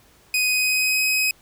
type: tone with pitch glide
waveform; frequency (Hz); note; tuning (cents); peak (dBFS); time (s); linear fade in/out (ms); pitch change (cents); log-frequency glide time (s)
sawtooth; 2500 to 2529; D#7 to D#7; +8 to +28; -15; 0.34-1.31; 2; +20; 0.46-1.02
effects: pink hiss -55 dBFS RMS until 1.41 s